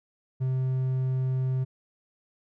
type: tone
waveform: triangle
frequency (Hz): 130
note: C3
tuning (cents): -11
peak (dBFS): -22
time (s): 0.4-1.65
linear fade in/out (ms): 20
effects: none